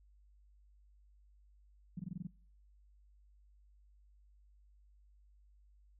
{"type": "tone bursts", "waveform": "sine", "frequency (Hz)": 175.8, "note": "F3", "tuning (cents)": 12, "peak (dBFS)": -38, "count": 7, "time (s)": [1.97, 2.271], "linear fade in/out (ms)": 5, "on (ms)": 25, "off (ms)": 21, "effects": ["noise-tail reverb RT60 0.5 s tail -22 dB re dry", "added 50 Hz sine -62 dBFS peak until 5.99 s"]}